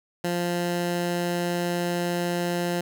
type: tone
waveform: 15% pulse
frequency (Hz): 174.61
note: F3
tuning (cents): 0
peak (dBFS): -18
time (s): 0.24-2.81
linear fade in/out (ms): 5
effects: none